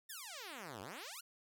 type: exponential two-way sweep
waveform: 5% pulse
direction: down then up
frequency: 1875 to 90.7 to 1510 Hz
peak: -35 dBFS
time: 0.09-1.21 s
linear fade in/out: 10 ms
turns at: 0.81 s
effects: none